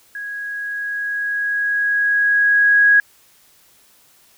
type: tone with level ramp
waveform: sine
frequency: 1655 Hz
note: G#6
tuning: 6 cents flat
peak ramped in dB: -26 to -8 dBFS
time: 0.15-3 s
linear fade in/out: 2 ms
effects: white hiss -53 dBFS RMS until 4.37 s